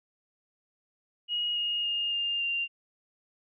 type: tone with pitch steps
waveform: sine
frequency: 2887 / 2860 / 2834 / 2808 / 2782 Hz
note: F#7 / F7 / F7 / F7 / F7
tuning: -43 / +41 / +25 / +9 / -7 cents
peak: -27 dBFS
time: 1.28-2.68 s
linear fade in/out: 50 ms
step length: 280 ms
effects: none